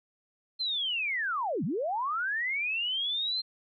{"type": "linear two-way sweep", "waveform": "sine", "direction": "down then up", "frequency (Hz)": [4186, 135.9, 4186], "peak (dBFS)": -28, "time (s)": [0.59, 3.42], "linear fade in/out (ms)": 20, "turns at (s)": 1.64, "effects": []}